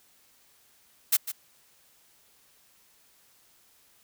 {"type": "noise with echo", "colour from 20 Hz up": "blue", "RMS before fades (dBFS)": -21, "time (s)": [1.12, 1.17], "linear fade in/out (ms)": 10, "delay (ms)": 150, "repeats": 1, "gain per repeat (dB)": -12, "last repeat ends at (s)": 1.32, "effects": ["white hiss -62 dBFS RMS until 4.03 s"]}